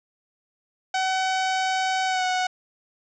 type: tone with pitch glide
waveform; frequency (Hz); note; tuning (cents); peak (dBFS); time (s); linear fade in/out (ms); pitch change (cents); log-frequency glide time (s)
sawtooth; 755 to 738.2; F#5 to F#5; +35 to -4; -18; 0.94-2.47; 5; -39; 2.06-2.24
effects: resampled to 16000 Hz + 9-bit